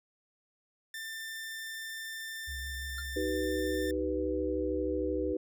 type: tone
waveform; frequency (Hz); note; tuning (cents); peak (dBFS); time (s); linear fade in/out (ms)
sawtooth; 1787; A6; +26; -35; 0.94-3.91; 2
type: tone with vibrato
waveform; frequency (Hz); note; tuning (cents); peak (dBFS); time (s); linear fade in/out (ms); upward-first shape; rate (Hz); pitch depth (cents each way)
sine; 69; C#2; -7; -39; 2.47-5.34; 20; sine; 5.8; 55
type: tone with exponential decay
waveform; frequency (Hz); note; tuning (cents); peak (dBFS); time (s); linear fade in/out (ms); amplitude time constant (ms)
square; 1405; F6; +10; -38; 2.98-3.05; 5; 15
type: chord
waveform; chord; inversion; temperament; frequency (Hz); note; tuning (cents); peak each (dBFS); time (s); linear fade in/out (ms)
sine; Eb augmented; none; equal with one note detuned; 311.1 / 384.2 / 493.9; Eb4 / G4 / B4; 0 / -35 / 0; -34; 3.16-5.37; 5
effects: none